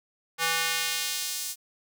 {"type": "tone with high-pass filter sweep", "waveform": "square", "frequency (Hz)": 164.81, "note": "E3", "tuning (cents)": 0, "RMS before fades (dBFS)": -29, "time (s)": [0.38, 1.56], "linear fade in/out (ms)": 50, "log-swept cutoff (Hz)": [1200, 6900], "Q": 0.8, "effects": []}